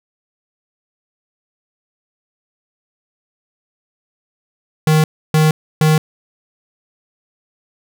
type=tone bursts; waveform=square; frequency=155.56 Hz; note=D#3; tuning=in tune; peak=-10 dBFS; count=3; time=4.87-5.98 s; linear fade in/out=2 ms; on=170 ms; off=300 ms; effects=none